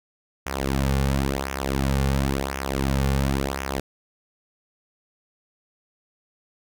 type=tone with flanger; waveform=sawtooth; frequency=67.9 Hz; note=C#2; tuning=35 cents flat; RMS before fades=-24 dBFS; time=0.46-3.8 s; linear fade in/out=5 ms; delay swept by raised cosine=0.23 to 3.13 ms; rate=0.95 Hz; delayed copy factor=-0.75; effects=none